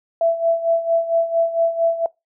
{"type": "tone with tremolo", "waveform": "sine", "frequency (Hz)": 666, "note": "E5", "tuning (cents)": 18, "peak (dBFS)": -12, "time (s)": [0.21, 2.06], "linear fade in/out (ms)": 2, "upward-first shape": "sine", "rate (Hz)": 4.4, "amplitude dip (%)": 75, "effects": ["noise-tail reverb RT60 0.2 s tail -23 dB re dry"]}